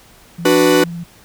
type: tone with vibrato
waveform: sine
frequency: 170.3 Hz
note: F3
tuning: 43 cents flat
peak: -24 dBFS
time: 0.38-1.04 s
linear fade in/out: 10 ms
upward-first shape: triangle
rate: 18 Hz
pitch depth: 30 cents each way
type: chord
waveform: 45% pulse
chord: B minor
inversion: first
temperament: equal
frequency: 293.7 / 370 / 493.9 Hz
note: D4 / F#4 / B4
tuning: 0 / 0 / 0 cents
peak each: -14 dBFS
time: 0.45-0.84 s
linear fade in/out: 5 ms
effects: pink hiss -46 dBFS RMS until 1.24 s